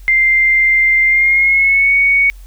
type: tone with pitch glide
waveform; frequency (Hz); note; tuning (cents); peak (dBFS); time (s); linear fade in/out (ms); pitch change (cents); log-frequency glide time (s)
sine; 2093 to 2230; C7 to C#7; 0 to +10; -8; 0.08-2.3; 0; +110; 1.04-1.94
effects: added 44 Hz sine -32 dBFS peak until 2.46 s + white hiss -50 dBFS RMS until 2.46 s